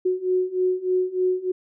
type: beating tone pair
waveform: sine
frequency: 366.1 / 369.4 Hz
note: F#4 / F#4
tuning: -18 / -3 cents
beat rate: 3.3 Hz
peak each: -24 / -22 dBFS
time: 0.05-1.52 s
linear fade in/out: 10 ms
effects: none